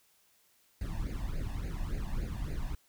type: noise with flanger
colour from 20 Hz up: brown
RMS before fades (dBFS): -35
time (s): 0.81-2.75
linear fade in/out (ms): 2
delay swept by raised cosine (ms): 0.44 to 1.15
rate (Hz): 3.5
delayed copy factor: +0.85
effects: white hiss -68 dBFS RMS until 2.88 s